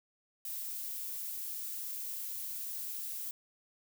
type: noise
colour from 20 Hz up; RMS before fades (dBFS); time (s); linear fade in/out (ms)
violet; -40; 0.45-3.31; 2
effects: none